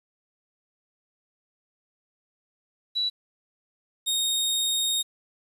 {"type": "tone pair in turn", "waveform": ["sine", "sawtooth"], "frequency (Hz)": [3934, 3717], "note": ["B7", "A#7"], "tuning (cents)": [-7, -6], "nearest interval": "minor second", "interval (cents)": 99, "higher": "first", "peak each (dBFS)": [-23, -20], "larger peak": "second", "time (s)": [[2.95, 3.1], [4.06, 5.03]], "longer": "second", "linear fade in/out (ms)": 20, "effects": ["resampled to 32000 Hz", "9-bit"]}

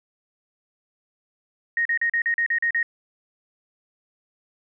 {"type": "tone bursts", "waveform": "sine", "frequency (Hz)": 1864.7, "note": "A#6", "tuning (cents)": 0, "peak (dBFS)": -19, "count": 9, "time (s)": [1.77, 2.829], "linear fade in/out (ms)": 2, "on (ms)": 83, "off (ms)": 39, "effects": []}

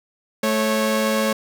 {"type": "tone pair together", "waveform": "sawtooth", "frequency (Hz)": [218, 549.3], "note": ["A3", "C#5"], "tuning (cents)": [-16, -16], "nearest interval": "octave + major third", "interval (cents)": 1600, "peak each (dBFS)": -17, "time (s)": [0.43, 1.33], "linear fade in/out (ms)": 5, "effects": []}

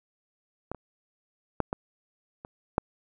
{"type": "clicks", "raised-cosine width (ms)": 1, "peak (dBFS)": [-18, -27, -10, -15, -26, -8], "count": 6, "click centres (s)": [0.716, 0.747, 1.603, 1.729, 2.449, 2.781], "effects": []}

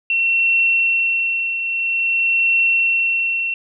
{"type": "tone with tremolo", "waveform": "sine", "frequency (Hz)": 2715, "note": "F7", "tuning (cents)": -50, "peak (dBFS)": -12, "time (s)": [0.1, 3.54], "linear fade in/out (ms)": 2, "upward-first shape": "triangle", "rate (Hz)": 0.5, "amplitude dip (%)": 60, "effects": []}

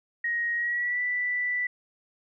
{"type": "tone with pitch glide", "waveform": "sine", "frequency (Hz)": [1881, 1974.5], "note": ["A#6", "B6"], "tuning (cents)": [15, -1], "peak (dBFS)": -25, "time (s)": [0.24, 1.67], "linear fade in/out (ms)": 5, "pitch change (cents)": 84, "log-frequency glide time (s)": [0.55, 1.01], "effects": []}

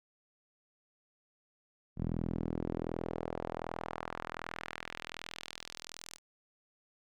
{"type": "tone with band-pass filter sweep", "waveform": "sawtooth", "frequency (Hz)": 41.31, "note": "E1", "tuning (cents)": 4, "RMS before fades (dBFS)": -40, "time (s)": [1.96, 6.19], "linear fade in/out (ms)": 50, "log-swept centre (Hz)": [170, 7000], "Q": 1.2, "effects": []}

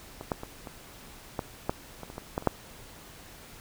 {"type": "clicks", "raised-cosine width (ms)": 1, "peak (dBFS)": [-24, -13, -23, -26, -15, -12, -25, -28, -22, -14, -28, -7], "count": 12, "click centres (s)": [0.211, 0.318, 0.434, 0.672, 1.392, 1.695, 2.033, 2.101, 2.181, 2.379, 2.424, 2.473], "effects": ["pink hiss -49 dBFS RMS until 3.6 s"]}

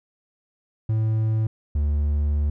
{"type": "tone pair in turn", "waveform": "triangle", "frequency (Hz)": [110, 73.42], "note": ["A2", "D2"], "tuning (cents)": [0, 0], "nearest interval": "perfect fifth", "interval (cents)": 700, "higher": "first", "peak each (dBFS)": -17, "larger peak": "neither", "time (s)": [[0.89, 1.47], [1.75, 2.5]], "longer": "second", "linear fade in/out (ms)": 5, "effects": []}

